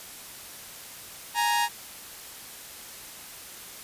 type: tone pair together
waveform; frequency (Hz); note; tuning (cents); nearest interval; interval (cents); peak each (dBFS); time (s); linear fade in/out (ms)
sawtooth; 832 / 933.9; G#5 / A#5; +3 / +3; major second; 200; -24 / -20; 1.34-1.69; 50
effects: white hiss -43 dBFS RMS until 3.83 s + resampled to 32000 Hz